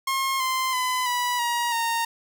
sawtooth tone with pitch steps, 1073 / 1041.3 / 1010.4 / 980.5 / 951.5 / 923.4 Hz, C6 / C6 / B5 / B5 / A#5 / A#5, +43 / -9 / +39 / -13 / +35 / -17 cents, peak -19 dBFS, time 0.07-2.05 s, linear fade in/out 5 ms, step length 330 ms, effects none

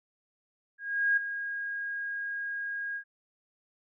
sine tone with ADSR envelope, 1633 Hz, G#6, 30 cents flat, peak -21 dBFS, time 0.78-3.04 s, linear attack 390 ms, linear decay 9 ms, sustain -11 dB, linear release 82 ms, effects none

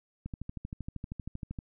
click train, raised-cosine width 5 ms, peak -25 dBFS, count 18, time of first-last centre 0.26-1.588 s, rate 12.8 Hz, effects none

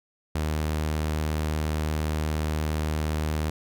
sawtooth tone, 77.1 Hz, D#2, 15 cents flat, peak -21 dBFS, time 0.35-3.5 s, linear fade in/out 5 ms, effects none

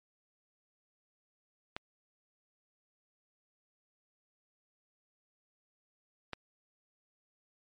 clicks, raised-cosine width 0.3 ms, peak -21 dBFS, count 2, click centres 1.765 / 6.333 s, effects MP3 48 kbps

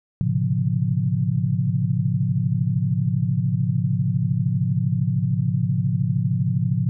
sine tone cluster, 108.8 / 128.3 / 141.2 / 175.3 Hz, A2 / C3 / C#3 / F3, -19 / -34 / +32 / +7 cents, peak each -24 dBFS, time 0.21-6.89 s, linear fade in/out 0 ms, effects none

